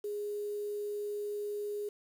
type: tone with quantisation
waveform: sine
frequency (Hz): 413.8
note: G#4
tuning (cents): -6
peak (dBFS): -34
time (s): 0.04-1.89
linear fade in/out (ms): 5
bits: 9
effects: none